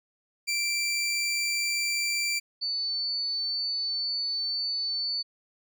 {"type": "tone pair in turn", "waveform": ["20% pulse", "sine"], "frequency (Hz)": [2349, 4499], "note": ["D7", "C#8"], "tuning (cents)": [0, 25], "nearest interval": "major seventh", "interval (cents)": 1125, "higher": "second", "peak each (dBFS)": [-21, -27], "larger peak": "first", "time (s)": [[0.47, 2.4], [2.61, 5.23]], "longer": "second", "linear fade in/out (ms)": 20, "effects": []}